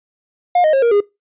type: tone with pitch steps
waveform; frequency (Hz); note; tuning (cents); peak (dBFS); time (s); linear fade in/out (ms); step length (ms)
triangle; 712 / 619.8 / 539.6 / 469.7 / 408.9; F5 / D#5 / C#5 / A#4 / G#4; +33 / -7 / -47 / +13 / -27; -8; 0.55-1.005; 5; 91
effects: noise-tail reverb RT60 0.2 s tail -21 dB re dry + resampled to 8000 Hz